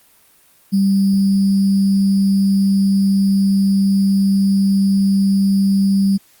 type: tone with sample-and-hold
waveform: sine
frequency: 196 Hz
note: G3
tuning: in tune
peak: -11 dBFS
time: 0.72-6.18 s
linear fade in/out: 20 ms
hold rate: 4900 Hz
effects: white hiss -52 dBFS RMS until 6.4 s + Opus 32 kbps